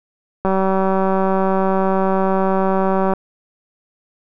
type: click train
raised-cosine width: 1 ms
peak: -5 dBFS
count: 514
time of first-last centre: 0.45-3.136 s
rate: 191 Hz
effects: none